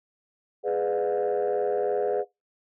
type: chord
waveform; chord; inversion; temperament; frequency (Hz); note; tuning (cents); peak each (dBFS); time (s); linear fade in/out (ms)
sine; G# diminished seventh; none; just; 415.3 / 498.4 / 598 / 717.6; G#4 / B4 / D5 / F5; 0 / +16 / +31 / +47; -25 / -26 / -30 / -31; 0.63-2.25; 50
effects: noise-tail reverb RT60 0.2 s tail -22 dB re dry + tanh soft clip ceiling -18 dBFS